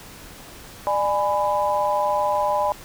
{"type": "chord", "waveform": "sine", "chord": "G# diminished", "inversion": "second", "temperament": "just", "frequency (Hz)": [598, 830.6, 996.7], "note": ["D5", "G#5", "B5"], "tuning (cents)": [31, 0, 16], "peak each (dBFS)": -23, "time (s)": [0.87, 2.72], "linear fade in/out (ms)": 0, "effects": ["pink hiss -42 dBFS RMS until 2.84 s"]}